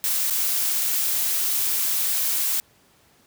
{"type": "noise with dropouts", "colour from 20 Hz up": "blue", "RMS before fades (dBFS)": -23, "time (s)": [0.04, 2.6], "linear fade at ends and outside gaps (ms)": 0, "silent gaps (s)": [0.3, 0.307], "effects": ["pink hiss -58 dBFS RMS until 3.26 s", "high-pass 80 Hz 12 dB/octave"]}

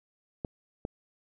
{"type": "clicks", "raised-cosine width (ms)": 2, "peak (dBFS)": -20, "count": 2, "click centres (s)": [0.448, 0.851], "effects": []}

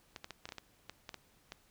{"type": "clicks", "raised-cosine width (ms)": 0.2, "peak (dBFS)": -26, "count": 11, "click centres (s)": [0.162, 0.244, 0.307, 0.455, 0.49, 0.522, 0.583, 0.896, 1.092, 1.143, 1.521], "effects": ["pink hiss -68 dBFS RMS until 1.7 s"]}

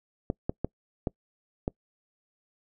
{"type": "clicks", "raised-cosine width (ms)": 2, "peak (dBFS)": -14, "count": 5, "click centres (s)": [0.301, 0.495, 0.646, 1.072, 1.679], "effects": ["noise-tail reverb RT60 0.1 s tail -26 dB re dry"]}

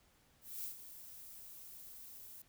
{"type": "noise with ADSR envelope", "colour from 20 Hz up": "violet", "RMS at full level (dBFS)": -42, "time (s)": [0.41, 2.42], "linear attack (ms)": 230, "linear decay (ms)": 110, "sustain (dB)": -11, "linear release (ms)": 3, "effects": ["pink hiss -70 dBFS RMS until 2.48 s"]}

